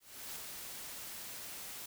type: noise with ADSR envelope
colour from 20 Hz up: white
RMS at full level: -43 dBFS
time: 0-1.86 s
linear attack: 360 ms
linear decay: 5 ms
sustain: -3 dB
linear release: 5 ms
effects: none